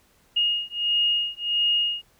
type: beating tone pair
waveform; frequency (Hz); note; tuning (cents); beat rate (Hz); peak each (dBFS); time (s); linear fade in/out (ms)
sine; 2857 / 2858.5; F7 / F7; +39 / +40; 1.5; -24; 0.36-2.02; 10
effects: pink hiss -61 dBFS RMS until 2.19 s